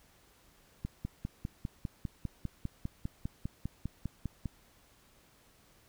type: click train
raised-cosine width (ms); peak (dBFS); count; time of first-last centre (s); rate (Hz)
5; -23; 19; 0.85-4.457; 4.99
effects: pink hiss -64 dBFS RMS until 5.88 s